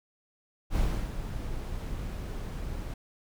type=noise with ADSR envelope; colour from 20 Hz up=brown; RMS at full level=-26 dBFS; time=0.7-2.94 s; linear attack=57 ms; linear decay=350 ms; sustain=-9 dB; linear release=4 ms; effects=none